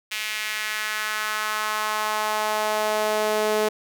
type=tone with high-pass filter sweep; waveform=sawtooth; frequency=214.1 Hz; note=A3; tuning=47 cents flat; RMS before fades=-25 dBFS; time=0.11-3.69 s; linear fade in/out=10 ms; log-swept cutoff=2400 to 450 Hz; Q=2; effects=none